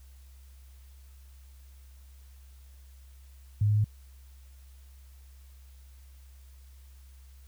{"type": "tone with pitch steps", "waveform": "sine", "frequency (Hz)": [104.2, 105.11, 106.02], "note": ["G#2", "G#2", "G#2"], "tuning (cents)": [6, 21, 36], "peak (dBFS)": -21, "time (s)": [3.61, 3.844], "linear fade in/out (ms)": 5, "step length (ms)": 78, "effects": ["added 66 Hz sine -49 dBFS peak until 7.47 s", "white hiss -64 dBFS RMS until 7.47 s"]}